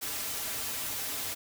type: noise with comb filter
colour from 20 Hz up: white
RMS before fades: -35 dBFS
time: 0.01-1.35 s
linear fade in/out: 20 ms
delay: 5.5 ms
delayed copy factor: -0.65
effects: none